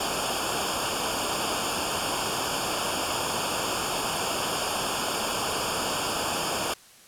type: noise with comb filter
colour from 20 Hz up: pink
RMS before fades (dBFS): -28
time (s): 0-6.74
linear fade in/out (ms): 5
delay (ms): 0.5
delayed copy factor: -0.95
effects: white hiss -52 dBFS RMS until 7.07 s + low-pass 11000 Hz 12 dB/octave